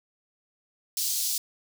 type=high-pass noise; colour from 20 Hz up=pink; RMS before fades=-28 dBFS; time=0.97-1.38 s; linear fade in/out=2 ms; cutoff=4400 Hz; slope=24 dB/octave; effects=none